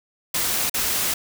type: noise with dropouts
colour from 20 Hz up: white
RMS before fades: -23 dBFS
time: 0.34-1.14 s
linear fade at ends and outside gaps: 5 ms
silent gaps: 0.697-0.741 s
effects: none